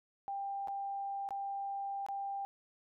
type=tone with dropouts; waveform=sine; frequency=793 Hz; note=G5; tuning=20 cents sharp; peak=-36 dBFS; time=0.28-2.45 s; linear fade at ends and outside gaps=0 ms; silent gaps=0.674-0.683 / 1.289-1.307 / 2.064-2.086 s; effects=none